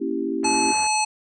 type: chord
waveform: sine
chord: A# diminished seventh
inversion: none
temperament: equal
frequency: 233.1 / 277.2 / 329.6 / 392 Hz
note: A#3 / C#4 / E4 / G4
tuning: 0 / 0 / 0 / 0 cents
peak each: -31 / -27 / -27 / -28 dBFS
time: 0-0.73 s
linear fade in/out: 20 ms
type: low-pass noise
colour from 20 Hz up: white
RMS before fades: -39 dBFS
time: 0.43-0.87 s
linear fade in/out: 2 ms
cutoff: 1700 Hz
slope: 24 dB/octave
type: harmonic tone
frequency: 859 Hz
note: A5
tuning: 42 cents flat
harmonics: 1 / 3 / 5 / 7 / 9 / 10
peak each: -21 / -26 / -28 / -29 / -31 / -31 dBFS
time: 0.44-1.05 s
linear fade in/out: 10 ms
effects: none